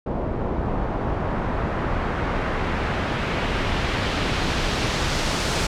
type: noise with low-pass filter sweep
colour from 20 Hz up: pink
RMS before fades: -24 dBFS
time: 0.06-5.67 s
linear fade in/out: 5 ms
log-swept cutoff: 680 to 6500 Hz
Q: 0.91
effects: none